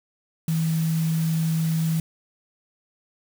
sine tone in noise, 161.6 Hz, E3, 34 cents flat, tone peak -20 dBFS, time 0.48-2 s, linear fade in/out 2 ms, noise white, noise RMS -38 dBFS, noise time 0.48-2 s, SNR +15 dB, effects none

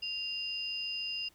sine tone pair together, 2794 / 4987 Hz, F7 / D#8, 0 / +3 cents, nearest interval minor seventh, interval 1003 cents, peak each -36 / -38 dBFS, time 0.02-1.29 s, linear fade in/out 10 ms, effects pink hiss -65 dBFS RMS until 1.34 s

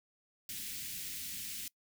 white band-stop noise, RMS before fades -42 dBFS, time 0.49-1.68 s, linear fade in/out 2 ms, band 290 to 2000 Hz, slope 24 dB/octave, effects noise-tail reverb RT60 0.1 s tail -23 dB re dry

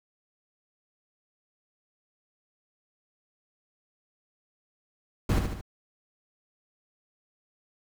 brown noise with echo, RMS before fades -24 dBFS, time 5.29-5.39 s, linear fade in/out 5 ms, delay 74 ms, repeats 3, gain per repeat -5 dB, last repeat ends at 5.612 s, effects none

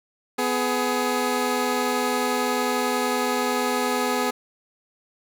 15% pulse tone pair together, 250 / 420.4 Hz, B3 / G#4, +21 / +21 cents, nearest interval major sixth, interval 900 cents, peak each -18 dBFS, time 0.38-4.31 s, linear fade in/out 10 ms, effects none

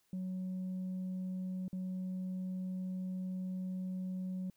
sine tone with dropouts, 185.3 Hz, F#3, 3 cents sharp, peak -34 dBFS, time 0.13-4.5 s, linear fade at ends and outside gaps 2 ms, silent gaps 1.681-1.729 s, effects tanh soft clip ceiling -35 dBFS + white hiss -75 dBFS RMS until 4.56 s

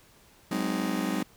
40% pulse chord, Ab dominant seventh, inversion third, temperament just, 186.89 / 207.7 / 259.6 / 311.5 Hz, Gb3 / Ab3 / C4 / Eb4, +18 / 0 / -13 / +2 cents, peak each -32 dBFS, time 0.51-1.23 s, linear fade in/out 5 ms, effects pink hiss -58 dBFS RMS until 1.36 s

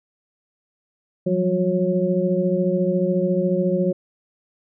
sine tone cluster, 175.2 / 189.3 / 362.7 / 548 Hz, F3 / F#3 / F#4 / C#5, +6 / +40 / -34 / -20 cents, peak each -23 dBFS, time 1.26-3.93 s, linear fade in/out 10 ms, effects none

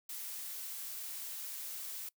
blue noise, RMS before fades -43 dBFS, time 0.09-2.09 s, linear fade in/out 5 ms, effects noise-tail reverb RT60 0.1 s tail -23 dB re dry

